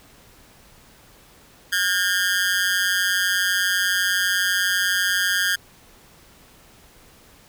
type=tone with amplitude modulation; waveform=sawtooth; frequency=1620 Hz; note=G#6; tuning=43 cents flat; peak=-11 dBFS; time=1.72-5.56 s; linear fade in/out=10 ms; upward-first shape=sine; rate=188 Hz; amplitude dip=100%; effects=pink hiss -51 dBFS RMS until 7.48 s